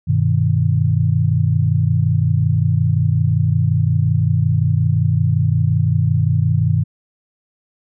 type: chord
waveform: sine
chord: G augmented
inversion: none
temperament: equal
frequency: 98 / 123.47 / 155.56 Hz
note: G2 / B2 / D#3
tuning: 0 / 0 / 0 cents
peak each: -17 dBFS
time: 0.07-6.84 s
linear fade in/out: 20 ms
effects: none